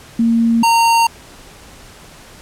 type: tone pair in turn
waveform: sine / square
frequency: 230.3 / 921.2 Hz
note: A#3 / A#5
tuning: -21 / -21 cents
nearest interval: 2 octaves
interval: 2400 cents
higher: second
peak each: -10 dBFS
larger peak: neither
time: 0.19-0.63 / 0.63-1.07 s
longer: neither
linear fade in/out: 5 ms
effects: pink hiss -40 dBFS RMS until 2.41 s + low-pass 11000 Hz 12 dB/octave